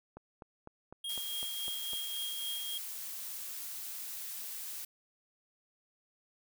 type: click train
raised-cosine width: 1 ms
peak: -33 dBFS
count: 8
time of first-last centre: 0.17-1.933 s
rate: 3.97 Hz
type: tone with tremolo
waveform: square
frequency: 3251 Hz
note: G#7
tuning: 38 cents flat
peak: -36 dBFS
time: 1.04-2.78 s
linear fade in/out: 5 ms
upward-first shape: triangle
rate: 3.6 Hz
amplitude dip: 45%
type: noise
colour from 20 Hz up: blue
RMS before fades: -42 dBFS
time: 1.09-4.85 s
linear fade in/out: 5 ms
effects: none